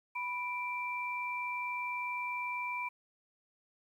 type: tone pair together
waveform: sine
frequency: 987.8 / 2349 Hz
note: B5 / D7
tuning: 0 / 0 cents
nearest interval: octave + minor third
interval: 1500 cents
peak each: -37 / -37 dBFS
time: 0.15-2.89 s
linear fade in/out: 10 ms
effects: 11-bit